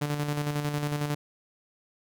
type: tone with tremolo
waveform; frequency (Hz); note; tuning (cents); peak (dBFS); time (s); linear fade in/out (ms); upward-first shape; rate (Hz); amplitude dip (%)
sawtooth; 146.9; D3; +1; -22; 0.01-1.15; 10; square; 11; 45
effects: none